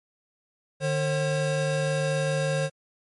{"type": "tone pair together", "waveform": "square", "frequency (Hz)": [150.9, 537.7], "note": ["D3", "C5"], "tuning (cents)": [47, 47], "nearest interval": "octave + minor seventh", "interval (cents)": 2200, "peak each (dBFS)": -27, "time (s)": [0.8, 2.7], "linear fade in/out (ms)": 50, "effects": ["MP3 48 kbps"]}